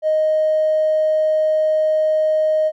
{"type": "tone with tanh clipping", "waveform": "triangle", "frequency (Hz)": 622.3, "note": "D#5", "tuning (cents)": 0, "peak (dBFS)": -13, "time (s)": [0.02, 2.72], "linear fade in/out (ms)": 50, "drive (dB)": 1, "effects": []}